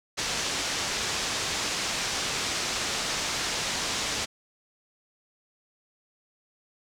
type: low-pass noise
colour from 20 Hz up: white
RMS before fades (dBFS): -30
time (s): 0.17-4.26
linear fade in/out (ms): 20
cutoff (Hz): 6800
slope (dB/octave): 24
effects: none